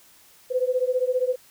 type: beating tone pair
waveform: sine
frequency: 500 / 515 Hz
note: B4 / C5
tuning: +21 / -28 cents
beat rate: 15 Hz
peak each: -23 / -24 dBFS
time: 0.5-1.36 s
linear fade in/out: 20 ms
effects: white hiss -54 dBFS RMS until 1.5 s